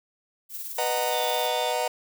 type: noise with tremolo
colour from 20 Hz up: violet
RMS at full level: -33 dBFS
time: 0.49-1.51 s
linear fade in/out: 50 ms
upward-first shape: triangle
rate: 19 Hz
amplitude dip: 55%
type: chord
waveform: 45% pulse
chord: B major seventh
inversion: none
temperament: just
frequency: 493.9 / 617.4 / 740.8 / 926 Hz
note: B4 / D#5 / F#5 / A#5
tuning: 0 / -14 / +2 / -12 cents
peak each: -30 dBFS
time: 0.78-1.88 s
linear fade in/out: 5 ms
type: tone with vibrato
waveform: sine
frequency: 3520 Hz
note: A7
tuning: in tune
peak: -33 dBFS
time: 1.1-1.74 s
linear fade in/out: 50 ms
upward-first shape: sine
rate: 4.4 Hz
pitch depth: 20 cents each way
effects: none